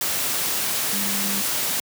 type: tone in noise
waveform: sine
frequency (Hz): 199.6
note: G3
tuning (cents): +32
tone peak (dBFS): -29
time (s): 0.93-1.41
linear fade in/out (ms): 2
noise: white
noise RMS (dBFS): -24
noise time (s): 0.01-1.8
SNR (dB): -8
effects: high-pass 100 Hz 12 dB/octave